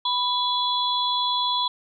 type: tone cluster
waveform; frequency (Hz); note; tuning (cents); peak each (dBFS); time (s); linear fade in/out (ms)
sine; 988 / 3390 / 4020; B5 / G#7 / B7; 0 / +35 / +30; -24 / -25 / -28; 0.05-1.68; 5
effects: none